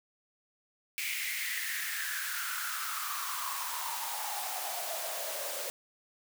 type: noise with high-pass filter sweep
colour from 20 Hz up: white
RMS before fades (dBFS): -36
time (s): 0.98-5.7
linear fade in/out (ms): 0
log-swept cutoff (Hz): 2300 to 530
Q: 6.9
effects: none

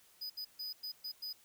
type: tone bursts at uneven times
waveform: square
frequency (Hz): 4978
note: D#8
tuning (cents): 0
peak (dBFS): -40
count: 6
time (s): 0.21-0.3 / 0.37-0.45 / 0.59-0.73 / 0.83-0.92 / 1.04-1.12 / 1.22-1.33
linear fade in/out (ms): 10
effects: white hiss -65 dBFS RMS until 1.44 s

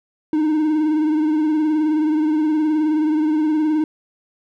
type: tone with vibrato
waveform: triangle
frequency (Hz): 308.2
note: D#4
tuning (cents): -16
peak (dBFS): -13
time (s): 0.33-3.84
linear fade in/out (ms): 2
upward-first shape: triangle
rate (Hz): 19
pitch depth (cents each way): 55
effects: none

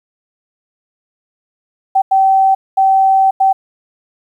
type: tone bursts at uneven times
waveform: sine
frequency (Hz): 771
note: G5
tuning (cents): -29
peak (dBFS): -7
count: 4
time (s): 1.95-2.02 / 2.11-2.55 / 2.77-3.31 / 3.4-3.53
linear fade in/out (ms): 10
effects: 8-bit

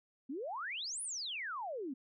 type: exponential two-way sweep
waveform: sine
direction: up then down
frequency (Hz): 245.1 to 10330 to 245.1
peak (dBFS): -38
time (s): 0.29-1.94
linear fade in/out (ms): 10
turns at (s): 1.02
effects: none

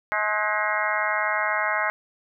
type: harmonic tone with a mistuned harmonic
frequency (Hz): 212.2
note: G#3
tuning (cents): +38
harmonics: 3 / 4 / 5 / 6 / 7 / 8 / 9 / 10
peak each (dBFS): -30 / -30 / -30 / -30 / -30 / -30 / -30 / -30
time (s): 0.12-1.9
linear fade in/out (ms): 0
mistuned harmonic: 8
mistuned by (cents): -71
effects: none

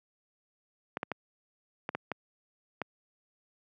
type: clicks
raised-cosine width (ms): 0.5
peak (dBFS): -17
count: 7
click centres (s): 0.971 / 1.031 / 1.117 / 1.891 / 1.95 / 2.117 / 2.817
effects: high-pass 150 Hz 12 dB/octave

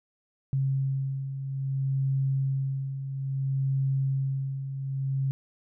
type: beating tone pair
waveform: sine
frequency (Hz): 134.8 / 135.4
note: C#3 / C#3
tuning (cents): -48 / -40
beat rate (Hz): 0.6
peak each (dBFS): -33 / -26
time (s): 0.53-5.31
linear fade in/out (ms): 0
effects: none

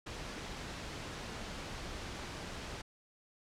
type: noise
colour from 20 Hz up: pink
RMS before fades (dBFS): -43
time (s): 0.06-2.82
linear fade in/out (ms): 10
effects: low-pass 6000 Hz 12 dB/octave

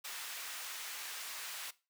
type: high-pass noise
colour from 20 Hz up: pink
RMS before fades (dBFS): -44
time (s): 0.04-1.71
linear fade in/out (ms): 10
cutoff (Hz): 1400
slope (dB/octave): 12
effects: noise-tail reverb RT60 0.3 s tail -19 dB re dry

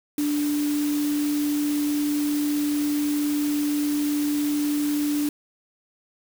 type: tone in noise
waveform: sine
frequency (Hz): 293.7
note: D4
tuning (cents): 0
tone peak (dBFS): -21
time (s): 0.18-5.29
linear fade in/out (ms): 2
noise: white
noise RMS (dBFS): -35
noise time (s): 0.18-5.29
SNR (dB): +11
effects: none

